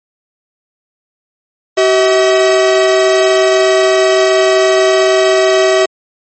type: tone pair together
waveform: 45% pulse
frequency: 380.4 / 642 Hz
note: F#4 / E5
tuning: +48 / -46 cents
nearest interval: major sixth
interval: 906 cents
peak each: -10 dBFS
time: 1.77-5.86 s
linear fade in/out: 10 ms
effects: low-pass 10000 Hz 12 dB/octave + MP3 32 kbps